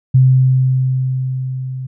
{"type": "tone with level ramp", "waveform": "sine", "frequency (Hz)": 130, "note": "C3", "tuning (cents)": -11, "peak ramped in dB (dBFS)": [-5, -22], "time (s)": [0.14, 1.87], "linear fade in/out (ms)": 10, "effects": []}